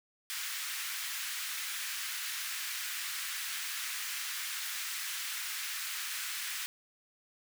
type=high-pass noise; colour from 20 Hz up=pink; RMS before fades=-38 dBFS; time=0.3-6.66 s; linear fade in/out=0 ms; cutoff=1500 Hz; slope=24 dB/octave; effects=none